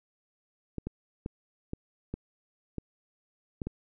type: clicks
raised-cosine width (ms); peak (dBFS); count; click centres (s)
3; -21; 8; 0.783 / 0.87 / 1.261 / 1.734 / 2.14 / 2.783 / 3.618 / 3.67
effects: none